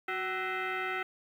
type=tone with frequency modulation; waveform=sine; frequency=370 Hz; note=F#4; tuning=in tune; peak=-31 dBFS; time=0.08-1.03 s; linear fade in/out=5 ms; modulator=563 Hz; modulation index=3.9; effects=10-bit